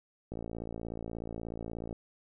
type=click train; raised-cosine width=2 ms; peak=-26 dBFS; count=92; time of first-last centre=0.32-1.928 s; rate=56.6 Hz; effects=none